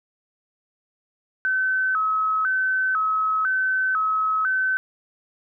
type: tone with vibrato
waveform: sine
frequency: 1400 Hz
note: F6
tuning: 4 cents sharp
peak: -19 dBFS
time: 1.45-4.77 s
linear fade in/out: 0 ms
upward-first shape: square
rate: 1 Hz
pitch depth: 150 cents each way
effects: none